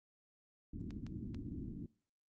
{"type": "low-pass noise", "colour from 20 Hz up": "white", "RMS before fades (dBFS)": -45, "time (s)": [0.73, 1.86], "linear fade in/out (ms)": 5, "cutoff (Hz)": 310, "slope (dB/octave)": 48}
{"type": "clicks", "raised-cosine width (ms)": 0.2, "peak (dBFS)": -37, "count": 3, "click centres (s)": [0.907, 1.066, 1.346]}
{"effects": ["noise-tail reverb RT60 0.4 s tail -22 dB re dry", "Opus 48 kbps"]}